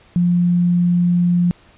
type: tone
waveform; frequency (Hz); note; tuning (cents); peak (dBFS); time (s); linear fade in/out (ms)
sine; 175.5; F3; +9; -12; 0.16-1.51; 0
effects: pink hiss -50 dBFS RMS until 1.77 s + resampled to 8000 Hz